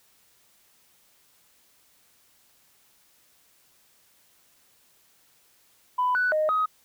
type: tone with pitch steps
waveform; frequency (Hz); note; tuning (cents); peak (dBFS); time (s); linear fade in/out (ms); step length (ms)
sine; 997 / 1487 / 618 / 1260; B5 / F#6 / D#5 / D#6; +16 / +8 / -12 / +21; -20; 5.98-6.66; 10; 170
effects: tanh soft clip ceiling -16 dBFS + white hiss -62 dBFS RMS until 6.84 s